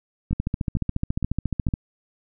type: two click trains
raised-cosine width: 5 ms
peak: -11 / -15 dBFS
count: 21 / 4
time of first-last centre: 0.33-1.738 / 0.31-1.686 s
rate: 14.2 / 2.18 Hz
effects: none